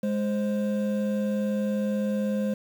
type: tone pair together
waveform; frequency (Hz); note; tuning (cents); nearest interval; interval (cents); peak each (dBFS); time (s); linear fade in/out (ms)
triangle; 207.9 / 524; G#3 / C5; +2 / +2; octave + major third; 1600; -23 / -28; 0.03-2.54; 5
effects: 8-bit

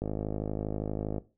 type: click train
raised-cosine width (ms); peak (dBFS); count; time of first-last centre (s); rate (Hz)
2; -19; 62; 0.02-1.182; 52.5
effects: noise-tail reverb RT60 0.3 s tail -17 dB re dry

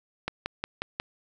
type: click train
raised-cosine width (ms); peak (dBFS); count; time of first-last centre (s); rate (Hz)
0.3; -13; 5; 0.28-0.999; 5.56
effects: none

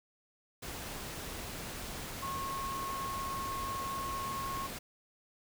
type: tone in noise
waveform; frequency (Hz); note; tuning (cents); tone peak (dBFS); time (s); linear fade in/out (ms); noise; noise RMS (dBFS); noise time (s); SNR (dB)
sine; 1088; C#6; -33; -36; 2.22-4.67; 10; pink; -42; 0.62-4.79; +3
effects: none

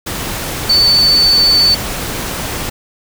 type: tone in noise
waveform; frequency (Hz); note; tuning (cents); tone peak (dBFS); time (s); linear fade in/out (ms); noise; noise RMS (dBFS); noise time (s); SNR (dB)
sine; 4507; C#8; +28; -7; 0.69-1.75; 10; pink; -21; 0.06-2.7; +11
effects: none

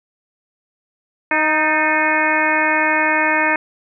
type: harmonic tone with a mistuned harmonic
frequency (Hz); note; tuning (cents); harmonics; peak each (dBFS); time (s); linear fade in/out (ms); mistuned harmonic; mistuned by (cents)
310.6; D#4; -3; 1 / 2 / 3 / 4 / 5 / 6 / 7 / 8; -24 / -23 / -20 / -26 / -22 / -20 / -21 / -24; 1.31-3.56; 2; 6; -58
effects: none

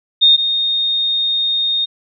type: tone pair in turn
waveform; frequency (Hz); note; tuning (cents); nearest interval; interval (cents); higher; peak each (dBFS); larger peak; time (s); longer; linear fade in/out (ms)
sine; 3675 / 3690; A#7 / A#7; -25 / -18; unison; 7; second; -6 / -14; first; 0.21-0.37 / 0.37-1.86; second; 20
effects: none

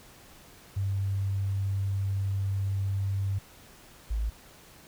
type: tone pair in turn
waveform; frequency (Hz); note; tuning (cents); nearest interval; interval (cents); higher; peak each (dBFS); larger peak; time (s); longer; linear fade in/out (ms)
sine; 98 / 54.48; G2 / A1; 0 / -16; minor seventh; 1016; first; -26; neither; 0.76-3.39 / 4.1-4.3; first; 10
effects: pink hiss -53 dBFS RMS until 4.87 s

